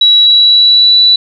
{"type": "tone with pitch glide", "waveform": "sine", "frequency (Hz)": [3900, 3954], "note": ["B7", "B7"], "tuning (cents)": [-23, 1], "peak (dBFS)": -3, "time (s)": [0.01, 1.16], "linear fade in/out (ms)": 5, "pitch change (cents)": 24, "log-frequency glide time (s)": [0.2, 0.98], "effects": []}